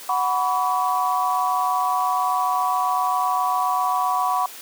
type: chord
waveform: sine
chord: F# suspended fourth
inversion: none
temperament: equal with one note detuned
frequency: 740 / 987.8 / 1135.3 Hz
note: F#5 / B5 / C#6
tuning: 0 / 0 / +41 cents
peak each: -23 dBFS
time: 0.09-4.46 s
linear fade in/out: 2 ms
effects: white hiss -39 dBFS RMS until 4.61 s + high-pass 300 Hz 12 dB/octave